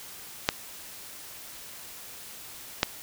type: clicks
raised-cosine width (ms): 0.2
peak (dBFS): -3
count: 2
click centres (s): 0.489 / 2.831
effects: white hiss -44 dBFS RMS until 3.02 s